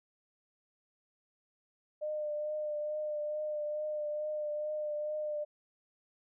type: tone with vibrato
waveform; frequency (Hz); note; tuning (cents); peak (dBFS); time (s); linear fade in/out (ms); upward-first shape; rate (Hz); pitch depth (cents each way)
sine; 603; D5; +46; -33; 2.01-5.45; 20; triangle; 2.3; 24
effects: none